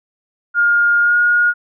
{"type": "tone with pitch glide", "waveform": "sine", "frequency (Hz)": [1416, 1434.9], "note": ["F6", "F6"], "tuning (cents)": [23, 46], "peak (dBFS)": -10, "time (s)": [0.54, 1.54], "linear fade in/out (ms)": 50, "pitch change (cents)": 23, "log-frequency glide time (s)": [1.01, 1.16], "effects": []}